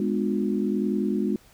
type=chord; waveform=sine; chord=G# diminished seventh; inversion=none; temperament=just; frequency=207.7 / 249.2 / 299 / 358.8 Hz; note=G#3 / B3 / D4 / F4; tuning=0 / +16 / +31 / +47 cents; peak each=-25 / -29 / -30 / -29 dBFS; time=0-1.36 s; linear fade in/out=2 ms; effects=pink hiss -56 dBFS RMS until 1.53 s